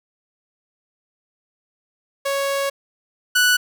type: tone pair in turn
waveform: sawtooth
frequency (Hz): 554.4 / 1480.1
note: C#5 / F#6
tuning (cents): 0 / 0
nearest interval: octave + perfect fourth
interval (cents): 1700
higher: second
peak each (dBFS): -16 / -10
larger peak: second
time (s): 2.25-2.7 / 3.35-3.57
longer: first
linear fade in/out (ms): 10
effects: none